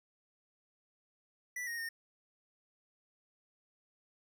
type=tone with pitch steps; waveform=square; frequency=1970 / 1866 / 1832 Hz; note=B6 / A#6 / A#6; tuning=-5 / +1 / -31 cents; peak=-38 dBFS; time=1.56-1.89 s; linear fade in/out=5 ms; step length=110 ms; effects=none